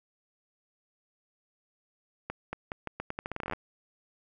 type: accelerating click train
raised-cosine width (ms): 0.5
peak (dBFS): -19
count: 18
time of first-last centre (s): 2.3-3.534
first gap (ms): 230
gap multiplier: 0.82
effects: none